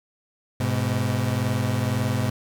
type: tone pair together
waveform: 30% pulse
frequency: 104.1 / 126 Hz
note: G#2 / B2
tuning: +5 / +35 cents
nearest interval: minor third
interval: 330 cents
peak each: -22 dBFS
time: 0.6-2.3 s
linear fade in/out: 5 ms
effects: 8-bit

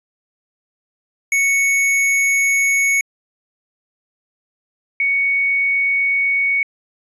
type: tone pair in turn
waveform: square / sine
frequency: 2217 / 2228 Hz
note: C#7 / C#7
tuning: 0 / +8 cents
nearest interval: unison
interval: 8 cents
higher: second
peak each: -14 dBFS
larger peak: neither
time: 1.32-3.01 / 5-6.63 s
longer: first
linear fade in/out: 2 ms
effects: resampled to 24000 Hz

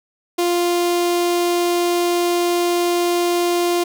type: tone with notch filter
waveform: sawtooth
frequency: 349.2 Hz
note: F4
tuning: in tune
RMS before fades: -18 dBFS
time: 0.38-3.84 s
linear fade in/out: 10 ms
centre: 1600 Hz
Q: 1.7
effects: none

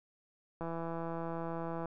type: click train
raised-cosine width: 1 ms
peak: -26 dBFS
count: 208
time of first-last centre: 0.61-1.857 s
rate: 166 Hz
effects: none

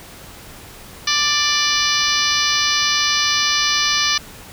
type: harmonic tone with a mistuned harmonic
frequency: 589 Hz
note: D5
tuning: 5 cents sharp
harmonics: 2 / 3 / 4 / 5 / 6 / 7 / 8 / 9 / 10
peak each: -24 / -24 / -24 / -24 / -24 / -24 / -24 / -24 / -24 dBFS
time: 1.07-4.18 s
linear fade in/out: 5 ms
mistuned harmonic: 9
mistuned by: -18 cents
effects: pink hiss -39 dBFS RMS until 4.52 s

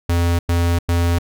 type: tone bursts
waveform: square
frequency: 85.8 Hz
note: F2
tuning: 30 cents flat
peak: -15 dBFS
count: 3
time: 0.09-1.186 s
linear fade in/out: 5 ms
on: 300 ms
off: 98 ms
effects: none

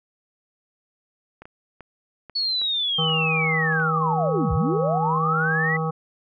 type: clicks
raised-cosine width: 0.5 ms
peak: -26 dBFS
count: 8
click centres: 1.42 / 1.455 / 1.807 / 2.297 / 2.616 / 3.097 / 3.725 / 3.8 s
type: linear two-way sweep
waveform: sine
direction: down then up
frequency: 4435 to 56.9 to 2004 Hz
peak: -21 dBFS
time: 2.35-5.77 s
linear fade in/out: 10 ms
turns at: 4.53 s
type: harmonic tone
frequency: 160 Hz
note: D#3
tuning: 49 cents sharp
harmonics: 1 / 3 / 5 / 7 / 8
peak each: -24 / -29 / -31 / -32 / -33 dBFS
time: 2.98-5.91 s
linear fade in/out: 10 ms
effects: none

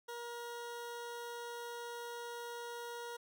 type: tone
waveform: 20% pulse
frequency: 474.5 Hz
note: A#4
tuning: 31 cents sharp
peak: -38 dBFS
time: 0.08-3.17 s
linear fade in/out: 10 ms
effects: none

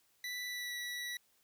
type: tone with pitch glide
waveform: 25% pulse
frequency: 1975.5 to 1949.4 Hz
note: B6 to B6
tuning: 0 to -23 cents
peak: -35 dBFS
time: 0.24-1.17 s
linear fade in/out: 2 ms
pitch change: -23 cents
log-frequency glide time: 0.47-0.75 s
effects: white hiss -72 dBFS RMS until 1.43 s

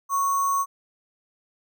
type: tone with sample-and-hold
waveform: sine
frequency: 1107 Hz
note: C#6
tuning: 3 cents flat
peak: -20 dBFS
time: 0.09-0.66 s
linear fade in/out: 50 ms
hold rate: 7350 Hz
effects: none

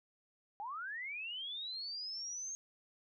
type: linear sweep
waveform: sine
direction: up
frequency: 784 to 6480 Hz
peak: -40 dBFS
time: 0.6-2.55 s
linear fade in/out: 0 ms
effects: none

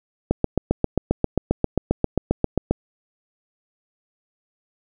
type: click train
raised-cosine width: 2 ms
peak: -4 dBFS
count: 19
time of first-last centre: 0.31-2.71 s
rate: 7.5 Hz
effects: none

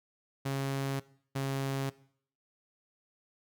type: tone pair in turn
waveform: sawtooth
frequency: 136.7 / 136.14 Hz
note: C#3 / C#3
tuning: -24 / -31 cents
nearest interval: unison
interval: 7 cents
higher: first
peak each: -27 dBFS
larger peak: neither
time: 0.45-1 / 1.35-1.9 s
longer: neither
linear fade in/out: 10 ms
effects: noise-tail reverb RT60 0.6 s tail -20 dB re dry

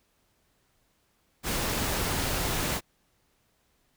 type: noise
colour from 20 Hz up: pink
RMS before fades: -29 dBFS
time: 1.43-2.81 s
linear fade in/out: 50 ms
effects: pink hiss -70 dBFS RMS until 3.96 s

